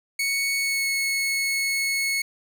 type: tone with pitch glide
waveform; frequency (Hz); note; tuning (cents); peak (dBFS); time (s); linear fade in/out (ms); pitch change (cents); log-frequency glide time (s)
sawtooth; 2218 to 2194; C#7 to C#7; 0 to -18; -19; 0.19-2.22; 5; -18; 0.57-0.88
effects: none